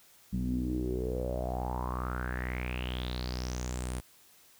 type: tone with low-pass filter sweep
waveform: sawtooth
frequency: 62.1 Hz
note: B1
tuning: 10 cents sharp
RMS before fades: -34 dBFS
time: 0.32-4.01 s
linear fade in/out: 20 ms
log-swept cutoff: 200 to 10000 Hz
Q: 7.4
effects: white hiss -60 dBFS RMS until 4.59 s